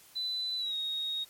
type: tone with pitch glide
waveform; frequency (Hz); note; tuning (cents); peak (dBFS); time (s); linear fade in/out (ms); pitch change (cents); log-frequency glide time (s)
sine; 4000 to 3754; B7 to A#7; +21 to +11; -31; 0.15-1.25; 20; -110; 0.57-0.75
effects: white hiss -57 dBFS RMS until 1.29 s + MP3 64 kbps